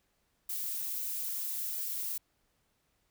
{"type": "noise with amplitude modulation", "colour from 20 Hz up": "violet", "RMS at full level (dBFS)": -34, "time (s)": [0.49, 2.18], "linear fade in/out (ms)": 5, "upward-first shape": "sine", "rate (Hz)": 252, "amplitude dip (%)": 45, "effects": ["pink hiss -75 dBFS RMS until 3.1 s"]}